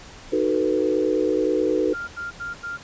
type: chord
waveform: sine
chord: B dominant seventh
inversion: first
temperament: just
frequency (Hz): 308.7 / 370.4 / 444.5 / 493.9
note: D#4 / F#4 / A4 / B4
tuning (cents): -14 / +2 / +18 / 0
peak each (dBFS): -24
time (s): 0.32-1.94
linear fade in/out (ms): 10
type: tone bursts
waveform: sine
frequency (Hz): 1396.9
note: F6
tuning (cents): 0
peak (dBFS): -28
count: 4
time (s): 1.93-2.776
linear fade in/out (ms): 20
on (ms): 150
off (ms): 82
effects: pink hiss -43 dBFS RMS until 2.83 s + resampled to 16000 Hz